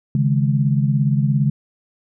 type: chord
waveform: sine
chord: C# suspended second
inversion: none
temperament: just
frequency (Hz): 138.59 / 155.92 / 207.9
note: C#3 / D#3 / G#3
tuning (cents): 0 / +4 / +2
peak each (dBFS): -16 / -21 / -21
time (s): 0.15-1.5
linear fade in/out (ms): 2
effects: none